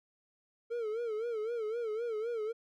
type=tone with vibrato; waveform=triangle; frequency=451 Hz; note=A4; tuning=43 cents sharp; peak=-31 dBFS; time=0.7-2.53 s; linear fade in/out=20 ms; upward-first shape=sine; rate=3.9 Hz; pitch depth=110 cents each way; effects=none